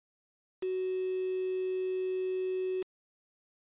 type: tone with quantisation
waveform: sine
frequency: 372.4 Hz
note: F#4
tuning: 11 cents sharp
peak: -30 dBFS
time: 0.62-2.83 s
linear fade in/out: 10 ms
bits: 7
effects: resampled to 8000 Hz